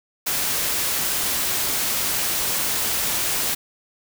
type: noise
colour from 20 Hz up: white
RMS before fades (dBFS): -23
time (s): 0.26-3.55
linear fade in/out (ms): 10
effects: none